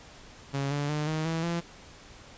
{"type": "tone with pitch steps", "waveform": "sawtooth", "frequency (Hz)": [138.59, 144.39, 150.44, 156.73, 163.3, 170.13], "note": ["C#3", "D3", "D3", "D#3", "E3", "F3"], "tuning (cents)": [0, -29, 42, 13, -16, -45], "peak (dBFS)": -24, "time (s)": [0.53, 1.61], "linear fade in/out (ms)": 20, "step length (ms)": 180, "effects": ["pink hiss -50 dBFS RMS until 2.37 s", "resampled to 16000 Hz"]}